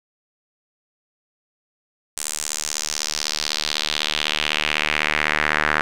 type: tone with band-pass filter sweep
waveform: sawtooth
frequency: 76 Hz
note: D#2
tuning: 40 cents flat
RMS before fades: -23 dBFS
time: 2.17-5.81 s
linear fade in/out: 0 ms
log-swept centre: 8400 to 1600 Hz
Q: 2.4
effects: none